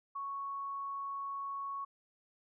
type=tone; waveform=sine; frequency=1108.7 Hz; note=C#6; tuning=in tune; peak=-37 dBFS; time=0.15-1.85 s; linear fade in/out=10 ms; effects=none